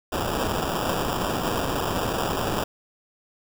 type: noise with sample-and-hold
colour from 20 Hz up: white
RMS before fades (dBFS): -26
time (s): 0.12-2.64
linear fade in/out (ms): 5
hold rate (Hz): 2100
effects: none